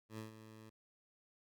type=tone with ADSR envelope; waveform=15% pulse; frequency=109.9 Hz; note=A2; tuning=2 cents flat; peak=-37 dBFS; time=0.09-0.7 s; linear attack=90 ms; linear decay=130 ms; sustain=-11 dB; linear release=12 ms; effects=none